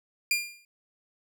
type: tone with exponential decay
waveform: sawtooth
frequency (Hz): 2400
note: D7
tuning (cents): +37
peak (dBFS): -17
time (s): 0.31-0.65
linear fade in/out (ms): 2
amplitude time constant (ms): 72
effects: none